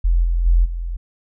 sine tone with level steps, 42.72 Hz, F1, 37 cents flat, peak -12 / -15 / -10 / -22 dBFS, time 0.04-0.97 s, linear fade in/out 10 ms, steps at 0.23 / 0.45 / 0.64 s, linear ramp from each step 20 ms, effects none

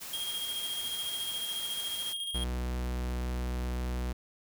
white noise, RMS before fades -42 dBFS, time 0-2.14 s, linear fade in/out 20 ms
square tone with tremolo, 3243 Hz, G#7, 42 cents flat, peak -33 dBFS, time 0.13-2.44 s, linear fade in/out 5 ms, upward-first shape square, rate 14 Hz, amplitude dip 35%
45% pulse tone, 61.8 Hz, B1, 2 cents sharp, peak -31 dBFS, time 2.34-4.13 s, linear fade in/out 10 ms
effects none

